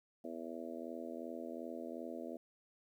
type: harmonic tone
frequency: 82.7 Hz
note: E2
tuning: 6 cents sharp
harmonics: 3 / 4 / 5 / 6 / 7 / 8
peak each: -47 / -48 / -52 / -51 / -50 / -50 dBFS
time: 0.24-2.37 s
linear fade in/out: 5 ms
effects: 12-bit